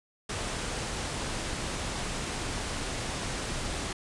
pink low-pass noise, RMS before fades -34 dBFS, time 0.29-3.93 s, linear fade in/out 5 ms, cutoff 10000 Hz, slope 48 dB/octave, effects resampled to 24000 Hz

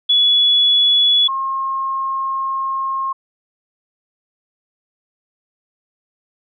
sine tone pair in turn, 3401 / 1073.2 Hz, G#7 / C6, +40 / +44 cents, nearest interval octave + minor sixth, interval 1996 cents, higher first, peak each -10 / -18 dBFS, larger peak first, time 0.09-1.28 / 1.28-3.13 s, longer second, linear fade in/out 10 ms, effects none

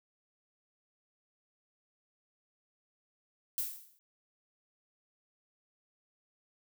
violet noise with exponential decay, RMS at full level -31 dBFS, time 3.58-3.99 s, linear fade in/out 0 ms, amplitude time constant 87 ms, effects none

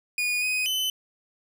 40% pulse tone with pitch steps, 2454 / 2502 / 3031 Hz, D#7 / D#7 / F#7, -25 / +9 / +41 cents, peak -23 dBFS, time 0.18-0.9 s, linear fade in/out 2 ms, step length 240 ms, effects none

